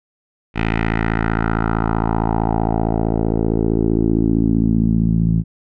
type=tone with low-pass filter sweep; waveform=10% pulse; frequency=55.4 Hz; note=A1; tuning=13 cents sharp; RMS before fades=-17 dBFS; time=0.54-5.44 s; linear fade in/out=50 ms; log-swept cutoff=2500 to 160 Hz; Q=2.7; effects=none